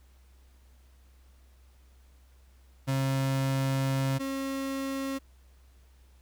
35% pulse tone pair in turn, 134.6 / 270.8 Hz, C3 / C#4, +49 / -40 cents, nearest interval octave, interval 1211 cents, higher second, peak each -24 / -29 dBFS, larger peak first, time 2.87-4.19 / 4.19-5.19 s, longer first, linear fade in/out 20 ms, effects added 64 Hz sine -55 dBFS peak until 6.21 s + pink hiss -67 dBFS RMS until 6.21 s

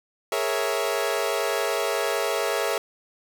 sawtooth chord, A# half-diminished seventh, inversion third, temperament equal, 415.3 / 466.2 / 554.4 / 659.3 Hz, G#4 / A#4 / C#5 / E5, 0 / 0 / 0 / 0 cents, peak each -25 dBFS, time 0.32-2.78 s, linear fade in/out 2 ms, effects none

